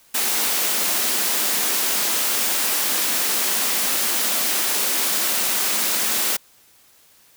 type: high-pass noise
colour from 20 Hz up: white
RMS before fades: -21 dBFS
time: 0.14-6.37 s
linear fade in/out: 10 ms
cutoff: 180 Hz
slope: 96 dB/octave
effects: white hiss -54 dBFS RMS until 7.36 s